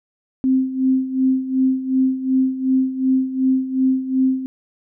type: tone with tremolo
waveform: sine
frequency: 261.6 Hz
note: C4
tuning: in tune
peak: -12 dBFS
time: 0.44-4.46 s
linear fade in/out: 0 ms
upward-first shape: sine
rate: 2.7 Hz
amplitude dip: 75%
effects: none